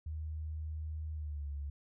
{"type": "tone with pitch glide", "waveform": "sine", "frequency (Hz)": [77.78, 71.32], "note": ["D#2", "C#2"], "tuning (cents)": [0, 50], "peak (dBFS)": -37, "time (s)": [0.06, 1.7], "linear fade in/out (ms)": 5, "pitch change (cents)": -150, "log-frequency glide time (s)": [1.13, 1.47], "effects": []}